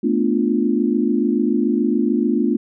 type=chord; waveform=sine; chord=B half-diminished seventh; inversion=third; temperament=equal; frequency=220 / 246.9 / 293.7 / 349.2 Hz; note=A3 / B3 / D4 / F4; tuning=0 / 0 / 0 / 0 cents; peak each=-20 / -20 / -21 / -22 dBFS; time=0.03-2.57 s; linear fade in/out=10 ms; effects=none